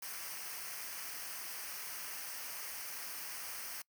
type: noise with comb filter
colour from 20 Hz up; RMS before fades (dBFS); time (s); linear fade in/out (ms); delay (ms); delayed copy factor
white; -44; 0.02-3.82; 5; 0.27; -0.65
effects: noise-tail reverb RT60 0.1 s tail -24 dB re dry